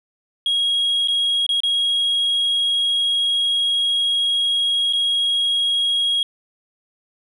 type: tone with dropouts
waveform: sine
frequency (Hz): 3291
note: G#7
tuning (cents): -16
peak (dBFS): -14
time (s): 0.46-6.23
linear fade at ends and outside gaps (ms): 2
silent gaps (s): 1.075-1.083 / 1.465-1.491 / 1.604-1.634 / 4.927-4.933
effects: tanh soft clip ceiling -15 dBFS